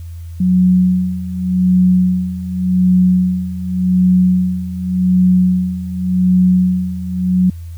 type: tone with tremolo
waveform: sine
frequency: 182.8 Hz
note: F#3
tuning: 21 cents flat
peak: -7 dBFS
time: 0.4-7.5 s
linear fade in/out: 5 ms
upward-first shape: sine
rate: 0.87 Hz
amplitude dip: 80%
effects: added 84 Hz sine -26 dBFS peak until 7.77 s + white hiss -51 dBFS RMS until 7.77 s